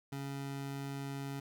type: tone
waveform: 25% pulse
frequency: 138.59 Hz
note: C#3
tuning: in tune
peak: -35 dBFS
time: 0.12-1.4 s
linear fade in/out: 5 ms
effects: none